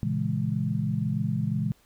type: chord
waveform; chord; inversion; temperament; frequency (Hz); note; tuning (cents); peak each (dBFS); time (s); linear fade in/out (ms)
sine; A# half-diminished seventh; none; equal; 116.54 / 138.59 / 164.81 / 207.7; A#2 / C#3 / E3 / G#3; 0 / 0 / 0 / 0; -30; 0.03-1.72; 0
effects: pink hiss -62 dBFS RMS until 1.85 s